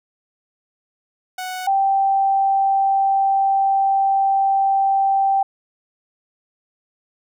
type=tone pair in turn; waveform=sawtooth / sine; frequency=740 / 782 Hz; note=F#5 / G5; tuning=0 / -4 cents; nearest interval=minor second; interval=96 cents; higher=second; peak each=-22 / -14 dBFS; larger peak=second; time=1.38-1.67 / 1.67-5.43 s; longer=second; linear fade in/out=5 ms; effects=none